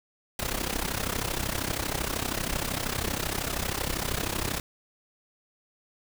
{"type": "noise with amplitude modulation", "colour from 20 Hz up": "pink", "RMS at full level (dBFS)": -27, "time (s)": [0.39, 4.6], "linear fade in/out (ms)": 2, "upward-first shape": "sine", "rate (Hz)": 32.8, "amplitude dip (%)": 80, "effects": []}